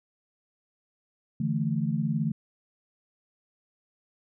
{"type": "chord", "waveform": "sine", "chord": "D suspended second", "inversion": "none", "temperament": "just", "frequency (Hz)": [146.83, 165.19, 220.2], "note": ["D3", "E3", "A3"], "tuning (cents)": [0, 4, 2], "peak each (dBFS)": -29, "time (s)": [1.4, 2.32], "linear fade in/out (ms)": 5, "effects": []}